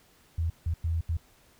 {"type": "tone bursts at uneven times", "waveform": "sine", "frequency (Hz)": 82.41, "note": "E2", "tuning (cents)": 0, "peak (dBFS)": -25, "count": 4, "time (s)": [[0.38, 0.5], [0.66, 0.74], [0.84, 1.01], [1.09, 1.17]], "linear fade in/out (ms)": 5, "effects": ["pink hiss -61 dBFS RMS until 1.59 s"]}